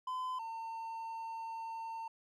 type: tone pair in turn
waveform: triangle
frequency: 1019 / 905.3 Hz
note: C6 / A5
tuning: -46 / +49 cents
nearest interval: major second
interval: 205 cents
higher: first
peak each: -34 / -38 dBFS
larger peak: first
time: 0.07-0.39 / 0.39-2.08 s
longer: second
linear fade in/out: 5 ms
effects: none